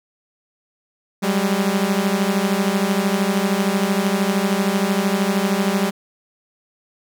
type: beating tone pair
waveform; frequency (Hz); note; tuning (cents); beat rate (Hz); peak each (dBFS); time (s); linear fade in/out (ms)
sawtooth; 190.6 / 203.6; G3 / G#3; -48 / -34; 13; -16; 1.22-5.91; 20
effects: none